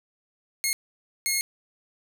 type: tone bursts at uneven times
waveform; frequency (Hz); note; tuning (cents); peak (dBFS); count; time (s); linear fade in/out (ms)
10% pulse; 2157; C#7; -48; -14; 2; 0.64-0.73 / 1.26-1.41; 0
effects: none